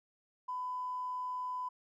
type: tone with tanh clipping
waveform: triangle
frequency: 1002 Hz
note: B5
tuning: 25 cents sharp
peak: -35 dBFS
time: 0.48-1.69 s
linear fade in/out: 10 ms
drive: 2 dB
effects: none